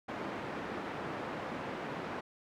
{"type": "band-pass noise", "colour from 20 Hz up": "pink", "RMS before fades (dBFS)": -40, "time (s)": [0.08, 2.21], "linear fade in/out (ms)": 10, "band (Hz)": [200, 1700], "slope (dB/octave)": 12, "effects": []}